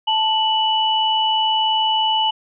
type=tone pair together; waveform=sine; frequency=878.5 / 2960 Hz; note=A5 / F#7; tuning=-3 / 0 cents; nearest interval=octave + major sixth; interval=2103 cents; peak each=-18 dBFS; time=0.07-2.31 s; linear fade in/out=10 ms; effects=none